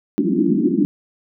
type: band-pass noise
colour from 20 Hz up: white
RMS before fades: -17 dBFS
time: 0.18-0.85 s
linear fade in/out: 0 ms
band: 170 to 360 Hz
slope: 96 dB/octave
effects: none